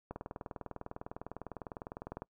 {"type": "click train", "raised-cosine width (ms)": 1, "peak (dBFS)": -26, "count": 43, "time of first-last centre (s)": [0.11, 2.221], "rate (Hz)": 19.9, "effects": ["noise-tail reverb RT60 0.1 s tail -24 dB re dry"]}